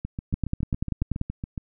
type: two click trains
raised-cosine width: 5 ms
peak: -12 / -18 dBFS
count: 10 / 12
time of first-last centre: 0.34-1.214 / 0.05-1.578 s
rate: 10.3 / 7.2 Hz
effects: none